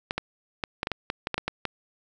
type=clicks; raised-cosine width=0.3 ms; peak=-11 dBFS; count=12; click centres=0.109 / 0.18 / 0.638 / 0.831 / 0.871 / 0.917 / 1.101 / 1.271 / 1.343 / 1.38 / 1.48 / 1.653 s; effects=none